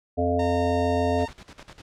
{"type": "harmonic tone", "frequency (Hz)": 87.31, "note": "F2", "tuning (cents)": 0, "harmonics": [1, 3, 5, 7, 8], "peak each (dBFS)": [-27, -27, -27, -27, -27], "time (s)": [0.17, 1.26], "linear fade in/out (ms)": 20}
{"type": "tone", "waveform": "sawtooth", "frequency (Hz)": 917, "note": "A#5", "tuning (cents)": -29, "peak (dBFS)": -29, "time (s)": [0.39, 1.28], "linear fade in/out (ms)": 5}
{"type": "noise with tremolo", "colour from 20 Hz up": "pink", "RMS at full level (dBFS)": -44, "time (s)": [1.18, 1.82], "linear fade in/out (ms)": 10, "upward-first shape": "square", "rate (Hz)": 10, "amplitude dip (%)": 80}
{"type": "clicks", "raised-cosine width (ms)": 0.5, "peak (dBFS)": -27, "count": 3, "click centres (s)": [1.288, 1.595, 1.697]}
{"effects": ["low-pass 6000 Hz 12 dB/octave"]}